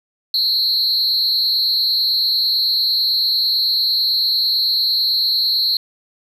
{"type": "tone with amplitude modulation", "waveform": "triangle", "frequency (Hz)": 4189, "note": "C8", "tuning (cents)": 1, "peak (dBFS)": -9, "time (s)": [0.34, 5.77], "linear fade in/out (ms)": 2, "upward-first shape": "sine", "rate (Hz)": 249, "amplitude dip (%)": 100, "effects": []}